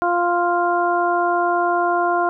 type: harmonic tone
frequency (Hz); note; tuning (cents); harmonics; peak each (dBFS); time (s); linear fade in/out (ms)
349.2; F4; 0; 1 / 2 / 3 / 4; -22 / -19 / -22 / -24; 0.02-2.29; 0
effects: none